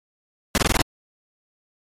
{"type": "noise bursts", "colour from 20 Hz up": "pink", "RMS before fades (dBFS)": -17, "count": 6, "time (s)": [0.55, 0.817], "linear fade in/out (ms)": 0, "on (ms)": 27, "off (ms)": 21, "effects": ["low-pass 11000 Hz 12 dB/octave", "MP3 64 kbps"]}